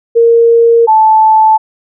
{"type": "tone pair in turn", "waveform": "sine", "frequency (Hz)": [464.2, 874.1], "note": ["A#4", "A5"], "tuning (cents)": [-7, -12], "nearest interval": "major seventh", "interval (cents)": 1095, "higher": "second", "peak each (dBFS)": -3, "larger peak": "neither", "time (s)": [[0.15, 0.87], [0.87, 1.58]], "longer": "first", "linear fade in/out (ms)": 20, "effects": []}